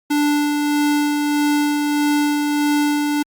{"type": "tone with tremolo", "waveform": "square", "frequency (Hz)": 293.7, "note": "D4", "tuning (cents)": 0, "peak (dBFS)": -15, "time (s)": [0.1, 3.23], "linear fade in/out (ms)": 10, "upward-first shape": "sine", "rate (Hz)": 1.6, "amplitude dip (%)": 30, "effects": ["Opus 48 kbps"]}